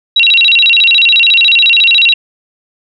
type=tone with vibrato; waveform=sine; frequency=3260 Hz; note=G#7; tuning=33 cents flat; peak=-4 dBFS; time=0.16-2.14 s; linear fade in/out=5 ms; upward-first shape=square; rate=14 Hz; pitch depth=300 cents each way; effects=none